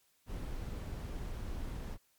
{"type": "noise", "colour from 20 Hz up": "brown", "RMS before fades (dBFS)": -40, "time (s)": [0.26, 1.98], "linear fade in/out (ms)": 50, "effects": ["white hiss -72 dBFS RMS until 2.18 s", "MP3 96 kbps"]}